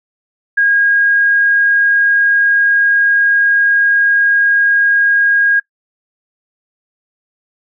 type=tone; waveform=sine; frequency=1632 Hz; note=G#6; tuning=31 cents flat; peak=-8 dBFS; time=0.57-5.6 s; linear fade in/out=10 ms; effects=noise-tail reverb RT60 0.1 s tail -22 dB re dry